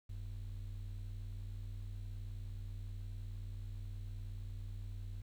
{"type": "ring-modulated tone", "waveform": "triangle", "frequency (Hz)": 69.3, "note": "C#2", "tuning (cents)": 0, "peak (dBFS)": -36, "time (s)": [0.09, 5.22], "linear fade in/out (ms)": 10, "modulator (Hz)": 29.5, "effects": ["tanh soft clip ceiling -34 dBFS", "11-bit"]}